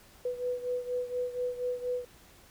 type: beating tone pair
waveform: sine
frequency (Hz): 493.9 / 498.1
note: B4 / B4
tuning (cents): 0 / +15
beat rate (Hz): 4.2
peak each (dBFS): -32 / -36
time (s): 0.25-2.05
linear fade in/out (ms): 5
effects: pink hiss -57 dBFS RMS until 2.5 s